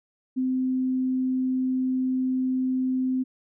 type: tone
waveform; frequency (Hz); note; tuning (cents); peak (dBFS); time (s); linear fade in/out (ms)
sine; 258; C4; -24; -22; 0.36-3.24; 20
effects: none